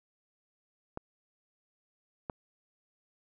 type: clicks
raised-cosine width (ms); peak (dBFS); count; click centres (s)
1; -23 / -21; 2; 0.974 / 2.298
effects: none